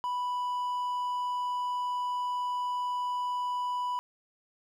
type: tone with hard clipping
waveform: triangle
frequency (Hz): 987.8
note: B5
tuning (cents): 0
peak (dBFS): -30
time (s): 0.04-3.99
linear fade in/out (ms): 0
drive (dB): 6
effects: none